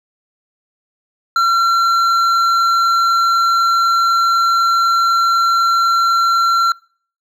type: tone with hard clipping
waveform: sine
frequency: 1362 Hz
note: F6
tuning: 44 cents flat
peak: -12 dBFS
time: 1.36-6.72 s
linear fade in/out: 2 ms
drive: 7 dB
effects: noise-tail reverb RT60 0.5 s tail -26 dB re dry